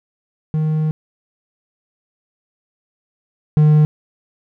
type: tone pair in turn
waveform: triangle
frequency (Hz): 155.5 / 151.95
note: D#3 / D#3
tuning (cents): -1 / -41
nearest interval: unison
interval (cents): 40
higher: first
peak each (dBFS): -13 / -6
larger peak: second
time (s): 0.54-0.91 / 3.57-3.85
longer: first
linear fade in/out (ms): 0
effects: none